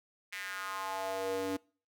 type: tone with high-pass filter sweep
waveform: square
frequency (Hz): 95.8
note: G2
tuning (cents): -39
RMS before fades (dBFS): -37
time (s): 0.32-1.57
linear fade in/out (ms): 10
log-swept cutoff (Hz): 2100 to 320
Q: 3.5
effects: noise-tail reverb RT60 0.4 s tail -25 dB re dry